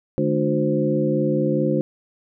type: tone cluster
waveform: sine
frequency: 149.1 / 213.1 / 296 / 360.6 / 520 Hz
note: D3 / G#3 / D4 / F#4 / C5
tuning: +27 / +45 / +14 / -45 / -11 cents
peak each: -24 dBFS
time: 0.18-1.81 s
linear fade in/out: 0 ms
effects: none